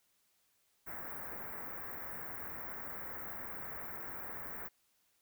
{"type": "band-stop noise", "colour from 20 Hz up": "white", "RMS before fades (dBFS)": -44, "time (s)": [0.86, 4.69], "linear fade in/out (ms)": 20, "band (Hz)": [2000, 16000], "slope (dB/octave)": 48, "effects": ["white hiss -75 dBFS RMS until 5.21 s"]}